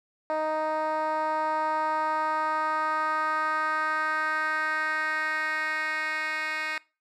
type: tone with band-pass filter sweep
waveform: 10% pulse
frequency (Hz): 311.1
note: D#4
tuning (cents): 0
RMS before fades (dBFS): -28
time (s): 0.3-6.78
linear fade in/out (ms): 0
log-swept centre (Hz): 710 to 2400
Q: 2.5
effects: noise-tail reverb RT60 0.3 s tail -22 dB re dry